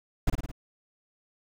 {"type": "noise with echo", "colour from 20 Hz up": "brown", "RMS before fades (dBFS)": -22, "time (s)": [0.27, 0.3], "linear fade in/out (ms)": 5, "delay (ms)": 54, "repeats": 4, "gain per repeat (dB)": -4, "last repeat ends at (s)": 0.516, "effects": []}